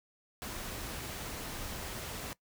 pink noise, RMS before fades -41 dBFS, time 0.42-2.33 s, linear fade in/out 0 ms, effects noise-tail reverb RT60 0.1 s tail -20 dB re dry

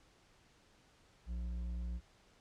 triangle tone with hard clipping, 59.5 Hz, A#1, 36 cents sharp, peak -39 dBFS, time 1.26-2.01 s, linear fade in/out 50 ms, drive 10 dB, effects pink hiss -67 dBFS RMS until 2.4 s + low-pass 7000 Hz 12 dB/octave

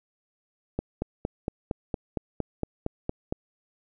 click train, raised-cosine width 2 ms, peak -14 dBFS, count 12, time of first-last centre 0.79-3.325 s, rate 4.34 Hz, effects none

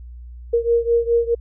sine beating tone pair, 466.5 / 471.3 Hz, A#4 / A#4, +1 / +19 cents, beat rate 4.8 Hz, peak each -17 / -19 dBFS, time 0.53-1.35 s, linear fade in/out 10 ms, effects added 60 Hz sine -34 dBFS peak until 1.4 s

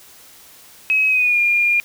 sine tone with pitch glide, 2551 to 2412 Hz, D#7 to D7, +43 to +46 cents, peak -13 dBFS, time 0.9-1.8 s, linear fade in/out 0 ms, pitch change -97 cents, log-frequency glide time 1.08-1.39 s, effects white hiss -45 dBFS RMS until 1.84 s

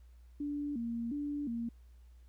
sine tone with vibrato, 260 Hz, C4, 11 cents flat, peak -34 dBFS, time 0.4-1.69 s, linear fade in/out 5 ms, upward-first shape square, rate 1.4 Hz, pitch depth 190 cents each way, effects added 60 Hz sine -54 dBFS peak until 2.28 s + pink hiss -75 dBFS RMS until 2.28 s

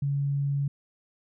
sine tone, 140.8 Hz, C#3, 27 cents sharp, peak -24 dBFS, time 0.02-0.68 s, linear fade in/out 5 ms, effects none

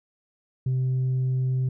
sine tone with tanh clipping, 129.2 Hz, C3, 21 cents flat, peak -22 dBFS, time 0.66-1.69 s, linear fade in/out 5 ms, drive 1 dB, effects none

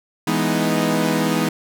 sawtooth chord, E major seventh, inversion none, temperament equal, 164.81 / 207.7 / 246.9 / 311.1 Hz, E3 / G#3 / B3 / D#4, 0 / 0 / 0 / 0 cents, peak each -19 dBFS, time 0.27-1.49 s, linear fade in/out 5 ms, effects none

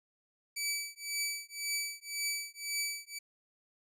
15% pulse tone with tremolo, 2300 Hz, D7, 37 cents flat, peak -24 dBFS, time 0.56-3.19 s, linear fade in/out 10 ms, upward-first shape triangle, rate 1.9 Hz, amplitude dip 100%, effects none

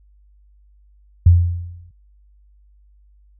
sine tone with exponential decay, 86.8 Hz, F2, 10 cents flat, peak -4 dBFS, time 1.26-1.91 s, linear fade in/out 5 ms, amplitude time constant 140 ms, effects added 50 Hz sine -49 dBFS peak until 3.39 s

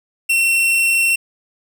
45% pulse tone, 2713 Hz, E7, 49 cents sharp, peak -13 dBFS, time 0.29-1.16 s, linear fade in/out 10 ms, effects none

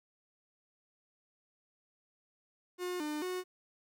45% pulse tone with pitch steps, 359.8 / 300.9 / 365.7 Hz, F#4 / D4 / F#4, -48 / +42 / -20 cents, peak -35 dBFS, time 2.78-3.44 s, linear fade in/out 50 ms, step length 220 ms, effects 12-bit

